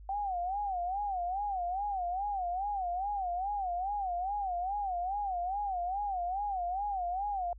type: tone with vibrato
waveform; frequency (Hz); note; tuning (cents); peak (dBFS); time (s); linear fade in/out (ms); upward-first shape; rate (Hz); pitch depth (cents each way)
sine; 760; F#5; +46; -31; 0.09-7.53; 2; sine; 2.4; 150
effects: added 50 Hz sine -47 dBFS peak until 7.58 s